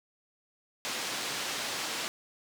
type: band-pass noise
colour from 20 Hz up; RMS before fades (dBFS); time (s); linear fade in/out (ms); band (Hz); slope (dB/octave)
white; -35; 0.85-2.08; 0; 170 to 5400; 12
effects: none